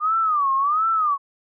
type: tone with vibrato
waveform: sine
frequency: 1198 Hz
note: D6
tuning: 34 cents sharp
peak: -17 dBFS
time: 0-1.18 s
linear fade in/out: 50 ms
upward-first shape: sine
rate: 1.4 Hz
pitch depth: 190 cents each way
effects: none